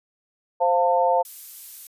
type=chord; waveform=sine; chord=F major; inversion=second; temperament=equal with one note detuned; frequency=523.3 / 698.5 / 895.4 Hz; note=C5 / F5 / A5; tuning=0 / 0 / +30 cents; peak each=-21 dBFS; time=0.6-1.23 s; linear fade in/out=20 ms
type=noise; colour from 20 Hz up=violet; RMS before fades=-37 dBFS; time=1.25-1.87 s; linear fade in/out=2 ms
effects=resampled to 32000 Hz